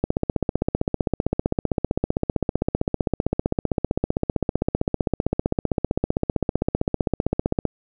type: click train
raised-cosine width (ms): 2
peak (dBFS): -6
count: 119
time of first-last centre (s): 0.04-7.653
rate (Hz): 15.5
effects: none